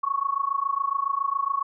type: tone with amplitude modulation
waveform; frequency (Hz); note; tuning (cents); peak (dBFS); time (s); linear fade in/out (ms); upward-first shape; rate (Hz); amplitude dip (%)
sine; 1108.7; C#6; 0; -19; 0.03-1.63; 10; sine; 27.2; 90
effects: none